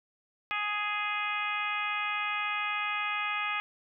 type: harmonic tone with a mistuned harmonic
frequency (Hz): 416.4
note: G#4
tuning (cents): +5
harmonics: 2 / 3 / 4 / 5 / 6 / 7 / 8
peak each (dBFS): -39 / -34 / -39 / -36 / -34 / -43 / -45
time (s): 0.51-3.6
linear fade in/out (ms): 0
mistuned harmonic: 7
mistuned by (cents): -21
effects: none